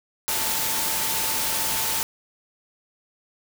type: tone in noise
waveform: sine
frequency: 888 Hz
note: A5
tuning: 16 cents sharp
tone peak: -35 dBFS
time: 0.28-2.03 s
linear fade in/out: 0 ms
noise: white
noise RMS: -25 dBFS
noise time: 0.28-2.03 s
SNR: -13 dB
effects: none